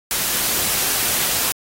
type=noise; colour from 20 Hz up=white; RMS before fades=-20 dBFS; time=0.11-1.52 s; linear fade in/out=0 ms; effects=AAC 48 kbps

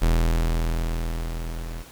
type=tone with level ramp; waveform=45% pulse; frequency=41.2 Hz; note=E1; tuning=in tune; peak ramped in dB=-16 to -31 dBFS; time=0.01-1.83 s; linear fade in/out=20 ms; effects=pink hiss -46 dBFS RMS until 1.91 s

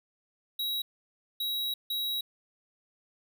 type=tone bursts at uneven times; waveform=square; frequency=3857 Hz; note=B7; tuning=42 cents flat; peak=-30 dBFS; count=3; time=0.59-0.82 / 1.4-1.74 / 1.9-2.21 s; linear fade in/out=5 ms; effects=none

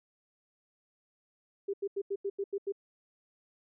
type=tone bursts; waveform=sine; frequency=397.4 Hz; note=G4; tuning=24 cents sharp; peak=-30 dBFS; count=8; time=1.68-2.723 s; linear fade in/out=10 ms; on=56 ms; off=85 ms; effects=none

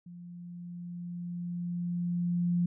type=tone with level ramp; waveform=sine; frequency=174.61 Hz; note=F3; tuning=in tune; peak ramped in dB=-44 to -24 dBFS; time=0.06-2.66 s; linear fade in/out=5 ms; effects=none

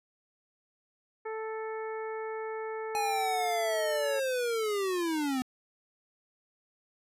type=harmonic tone; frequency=440 Hz; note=A4; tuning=in tune; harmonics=1 / 2 / 3 / 4 / 5; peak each=-35 / -41 / -45 / -47 / -49 dBFS; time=1.25-4.2 s; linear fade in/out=10 ms
type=linear sweep; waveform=square; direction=down; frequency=835 to 250 Hz; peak=-29 dBFS; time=2.95-5.42 s; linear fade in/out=0 ms
effects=resampled to 32000 Hz

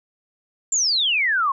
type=exponential sweep; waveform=sine; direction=down; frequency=7459 to 1046.5 Hz; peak=-17 dBFS; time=0.72-1.52 s; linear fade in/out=5 ms; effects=none

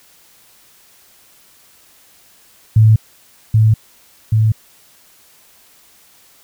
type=tone with echo; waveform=sine; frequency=109.6 Hz; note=A2; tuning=6 cents flat; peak=-5 dBFS; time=2.76-2.96 s; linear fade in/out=5 ms; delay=780 ms; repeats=2; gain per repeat=-2 dB; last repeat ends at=4.52 s; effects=white hiss -49 dBFS RMS until 6.43 s

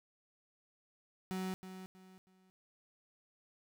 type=tone with echo; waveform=35% pulse; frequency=187 Hz; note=F#3; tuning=19 cents sharp; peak=-35 dBFS; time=1.31-1.54 s; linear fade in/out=0 ms; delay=320 ms; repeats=3; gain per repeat=-10 dB; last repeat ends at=2.5 s; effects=none

